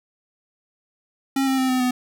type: tone with pitch steps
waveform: square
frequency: 270.6 / 265.5 / 260.5 / 255.6 / 250.7 Hz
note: C#4 / C4 / C4 / C4 / B3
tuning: -42 / +25 / -7 / -40 / +26 cents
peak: -19 dBFS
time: 1.36-1.91 s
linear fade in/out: 5 ms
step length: 110 ms
effects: none